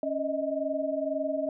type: tone cluster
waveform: sine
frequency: 276.6 / 614 / 636 Hz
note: C#4 / D#5 / D#5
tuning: -4 / -23 / +38 cents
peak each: -33 / -31 / -31 dBFS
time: 0.03-1.49 s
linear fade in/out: 2 ms
effects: none